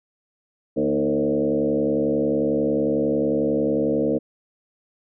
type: tone with frequency modulation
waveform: sine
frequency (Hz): 384.7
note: G4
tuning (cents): -33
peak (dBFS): -18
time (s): 0.76-4.19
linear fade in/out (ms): 20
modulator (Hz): 71.1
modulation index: 2.5
effects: none